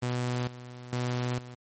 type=tone with tremolo; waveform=sawtooth; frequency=123.5 Hz; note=B2; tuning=in tune; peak=-24 dBFS; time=0.02-1.55 s; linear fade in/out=10 ms; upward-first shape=square; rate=1.1 Hz; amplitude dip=80%; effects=MP3 32 kbps